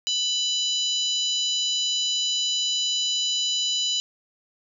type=harmonic tone; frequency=993 Hz; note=B5; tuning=9 cents sharp; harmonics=3 / 4 / 5 / 6 / 7; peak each=-25 / -27 / -34 / -36 / -31 dBFS; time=0.07-4 s; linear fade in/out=0 ms; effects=none